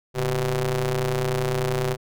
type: ring-modulated tone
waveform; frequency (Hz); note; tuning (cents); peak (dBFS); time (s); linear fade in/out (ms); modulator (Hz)
sawtooth; 123.47; B2; 0; -15; 0.14-1.97; 50; 262
effects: none